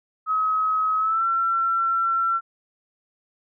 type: tone with pitch glide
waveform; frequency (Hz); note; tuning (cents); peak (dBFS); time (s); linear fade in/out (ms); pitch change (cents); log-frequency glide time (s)
sine; 1276 to 1351.9; D#6 to E6; +43 to +43; -19; 0.26-2.41; 50; +100; 0.98-1.25
effects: none